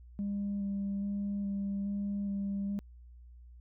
sine tone with vibrato, 200 Hz, G3, 35 cents sharp, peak -30 dBFS, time 0.19-2.79 s, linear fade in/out 0 ms, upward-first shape square, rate 1.2 Hz, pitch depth 12 cents each way, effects tanh soft clip ceiling -29 dBFS + added 60 Hz sine -50 dBFS peak until 3.6 s

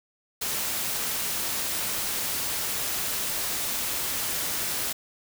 white noise, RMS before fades -29 dBFS, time 0.41-4.93 s, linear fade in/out 10 ms, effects none

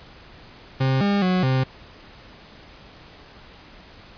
40% pulse tone with pitch steps, 132.5 / 201.6 / 183.6 / 131 Hz, C3 / G3 / F#3 / C3, +22 / +49 / -13 / +2 cents, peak -17 dBFS, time 0.8-1.64 s, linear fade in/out 10 ms, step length 210 ms, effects pink hiss -46 dBFS RMS until 4.17 s + resampled to 11025 Hz

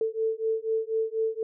sine beating tone pair, 442.5 / 446.6 Hz, A4 / A4, +10 / +26 cents, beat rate 4.1 Hz, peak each -28 / -28 dBFS, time 0.01-1.43 s, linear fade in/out 2 ms, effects none

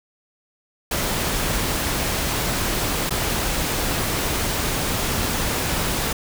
pink noise with dropouts, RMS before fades -23 dBFS, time 0.91-6.13 s, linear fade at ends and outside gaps 5 ms, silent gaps 3.095-3.106 s, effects none

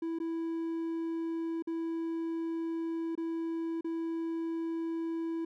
triangle tone with dropouts, 329.6 Hz, E4, in tune, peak -30 dBFS, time 0.02-5.45 s, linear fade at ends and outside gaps 5 ms, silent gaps 0.188-0.2 / 1.624-1.672 / 3.153-3.176 / 3.81-3.844 s, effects none

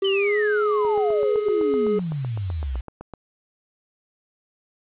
triangle tone with pitch glide, 389.8 to 420.2 Hz, G4 to G#4, -10 to +20 cents, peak -17 dBFS, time 0.02-1.99 s, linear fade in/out 5 ms, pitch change +130 cents, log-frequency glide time 0.12-0.38 s
sine exponential sweep, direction down, 3112 to 57.1 Hz, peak -24 dBFS, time 0.04-2.81 s, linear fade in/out 10 ms
click train, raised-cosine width 1 ms, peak -22 dBFS, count 19, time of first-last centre 0.85-3.137 s, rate 7.87 Hz
effects resampled to 8000 Hz + 8-bit

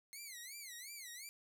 10% pulse tone with vibrato, 2107 Hz, C7, 12 cents sharp, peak -39 dBFS, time 0.13-1.29 s, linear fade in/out 0 ms, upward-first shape sine, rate 2.8 Hz, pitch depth 200 cents each way, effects none

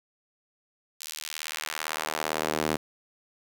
sawtooth tone with high-pass filter sweep, 77.78 Hz, D#2, in tune, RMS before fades -32 dBFS, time 1-2.77 s, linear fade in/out 10 ms, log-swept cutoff 5000 to 260 Hz, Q 0.85, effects 8-bit

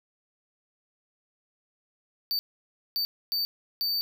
square tone bursts at uneven times, 4590 Hz, D8, 40 cents flat, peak -26 dBFS, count 4, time 2.31-2.39 / 2.96-3.05 / 3.32-3.45 / 3.81-4.01 s, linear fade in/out 0 ms, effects none

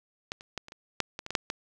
clicks, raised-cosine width 0.2 ms, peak -16 / -28 / -16 / -28 / -27 / -8 / -19 / -21 / -17 / -6 / -14 dBFS, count 11, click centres 0.319 / 0.409 / 0.577 / 0.684 / 0.721 / 1.003 / 1.191 / 1.264 / 1.306 / 1.352 / 1.501 s, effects none

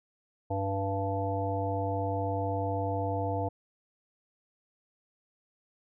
harmonic tone with a mistuned harmonic, 98 Hz, G2, in tune, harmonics 1 / 3 / 5 / 7 / 9, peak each -32 / -37 / -35 / -34 / -37 dBFS, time 0.5-3.49 s, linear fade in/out 10 ms, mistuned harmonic 9, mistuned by -16 cents, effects none

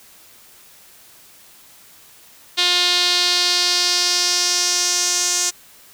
sawtooth tone with band-pass filter sweep, 355.4 Hz, F4, 30 cents sharp, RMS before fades -18 dBFS, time 2.57-5.51 s, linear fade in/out 20 ms, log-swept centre 3800 to 6600 Hz, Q 3.2, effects white hiss -47 dBFS RMS until 5.93 s

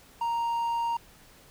triangle tone, 932.3 Hz, A#5, in tune, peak -24 dBFS, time 0.21-0.97 s, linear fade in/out 5 ms, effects pink hiss -55 dBFS RMS until 1.5 s

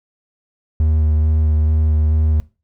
triangle tone with vibrato, 77.4 Hz, D#2, 9 cents flat, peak -10 dBFS, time 0.8-2.4 s, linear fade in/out 0 ms, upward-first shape square, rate 2.3 Hz, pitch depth 12 cents each way, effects noise-tail reverb RT60 0.3 s tail -20 dB re dry

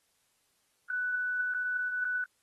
sine tone with dropouts, 1488 Hz, F#6, 9 cents sharp, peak -29 dBFS, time 0.9-2.24 s, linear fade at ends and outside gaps 2 ms, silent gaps 1.539-1.546 / 2.047-2.051 s, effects white hiss -73 dBFS RMS until 2.42 s + AAC 32 kbps

